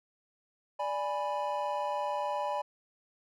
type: chord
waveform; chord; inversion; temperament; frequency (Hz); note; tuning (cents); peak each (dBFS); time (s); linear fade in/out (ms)
triangle; G# diminished; second; equal; 587.3 / 830.6 / 987.8; D5 / G#5 / B5; 0 / 0 / 0; -33; 0.79-2.62; 10
effects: none